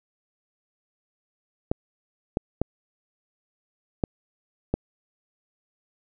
clicks, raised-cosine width 2 ms, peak -9 dBFS, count 5, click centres 1.715 / 2.371 / 2.616 / 4.038 / 4.74 s, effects none

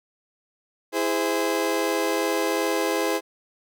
30% pulse chord, E augmented, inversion none, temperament just, 329.6 / 412 / 515 Hz, E4 / G#4 / B#4, 0 / -14 / -28 cents, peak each -24 dBFS, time 0.92-3.21 s, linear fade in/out 50 ms, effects none

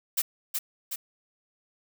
blue noise with echo, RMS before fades -25 dBFS, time 0.17-0.22 s, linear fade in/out 10 ms, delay 370 ms, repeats 2, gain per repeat -4 dB, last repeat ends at 0.96 s, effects none

